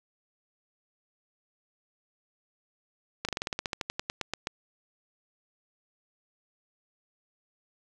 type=slowing click train; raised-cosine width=0.2 ms; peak=-13 dBFS; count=17; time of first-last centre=3.25-4.471 s; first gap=37 ms; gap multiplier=1.09; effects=none